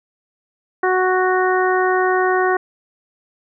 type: harmonic tone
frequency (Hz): 370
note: F#4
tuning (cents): 0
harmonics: 1 / 2 / 3 / 4 / 5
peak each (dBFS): -17 / -20 / -22 / -23 / -24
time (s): 0.83-2.57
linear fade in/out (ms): 5
effects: none